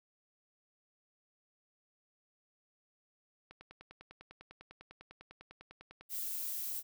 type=click train; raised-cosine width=0.3 ms; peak=-36 dBFS; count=26; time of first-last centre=3.51-6.01 s; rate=10 Hz
type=noise; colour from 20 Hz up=violet; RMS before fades=-39 dBFS; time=6.09-6.83 s; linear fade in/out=50 ms
effects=none